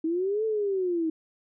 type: linear two-way sweep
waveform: sine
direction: up then down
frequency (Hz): 313.7 to 445.6 to 313.7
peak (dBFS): -24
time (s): 0.04-1.1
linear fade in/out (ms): 5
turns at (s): 0.45
effects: none